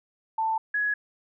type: tone pair in turn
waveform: sine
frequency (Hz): 887 / 1678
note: A5 / G#6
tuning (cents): +14 / +17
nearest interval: major seventh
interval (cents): 1103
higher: second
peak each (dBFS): -23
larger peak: neither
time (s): 0.38-0.58 / 0.74-0.94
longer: neither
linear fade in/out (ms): 5
effects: none